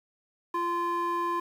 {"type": "tone with band-pass filter", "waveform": "square", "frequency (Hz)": 345.4, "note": "F4", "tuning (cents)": -19, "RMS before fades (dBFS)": -29, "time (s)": [0.54, 1.4], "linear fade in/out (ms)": 5, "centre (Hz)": 910, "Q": 3.2, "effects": ["9-bit"]}